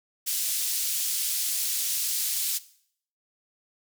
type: band-pass noise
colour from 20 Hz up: white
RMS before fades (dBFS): -28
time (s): 0.26-2.59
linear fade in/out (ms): 20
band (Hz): 4000 to 16000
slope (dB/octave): 12
effects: noise-tail reverb RT60 0.6 s tail -17 dB re dry